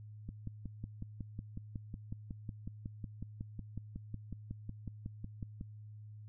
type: click train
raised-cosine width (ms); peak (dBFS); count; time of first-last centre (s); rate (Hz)
5; -29; 30; 0.29-5.611; 5.45
effects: added 106 Hz sine -48 dBFS peak until 6.28 s